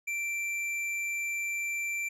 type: tone with hard clipping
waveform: triangle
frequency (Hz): 2349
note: D7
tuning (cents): 0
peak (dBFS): -32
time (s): 0.07-2.09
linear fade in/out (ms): 10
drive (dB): 12
effects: none